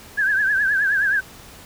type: tone with vibrato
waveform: sine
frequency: 1622 Hz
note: G#6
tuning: 41 cents flat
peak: -16 dBFS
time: 0.17-1.21 s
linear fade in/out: 20 ms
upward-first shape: triangle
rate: 9.5 Hz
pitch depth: 120 cents each way
effects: pink hiss -43 dBFS RMS until 1.65 s